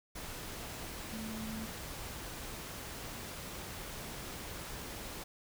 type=tone in noise; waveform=sine; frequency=220 Hz; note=A3; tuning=in tune; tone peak=-40 dBFS; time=1.12-1.66 s; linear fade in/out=10 ms; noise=pink; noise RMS=-44 dBFS; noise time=0.15-5.24 s; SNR=+1 dB; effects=none